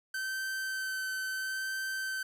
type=tone with vibrato; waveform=45% pulse; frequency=1541 Hz; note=G6; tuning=30 cents flat; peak=-33 dBFS; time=0.14-2.23 s; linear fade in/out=5 ms; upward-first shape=sine; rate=0.74 Hz; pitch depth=12 cents each way; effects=none